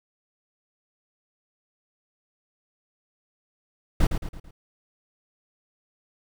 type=noise with echo; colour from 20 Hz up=brown; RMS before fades=-18 dBFS; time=4-4.07 s; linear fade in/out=5 ms; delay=110 ms; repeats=4; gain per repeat=-7 dB; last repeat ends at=4.51 s; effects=none